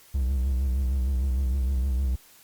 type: tone with vibrato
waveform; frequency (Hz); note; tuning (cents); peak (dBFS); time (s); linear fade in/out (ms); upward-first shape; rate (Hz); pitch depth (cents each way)
triangle; 65.41; C2; 0; -20; 0.14-2.16; 10; sine; 6.5; 93
effects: white hiss -54 dBFS RMS until 2.43 s + Opus 48 kbps